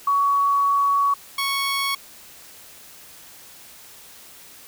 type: tone pair in turn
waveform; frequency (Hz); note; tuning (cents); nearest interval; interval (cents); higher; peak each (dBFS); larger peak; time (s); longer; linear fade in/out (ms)
sine / 15% pulse; 1124 / 1107.2; C#6 / C#6; +24 / -2; unison; 26; first; -16 / -15; second; 0.07-1.14 / 1.38-1.95; first; 5
effects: white hiss -45 dBFS RMS until 4.67 s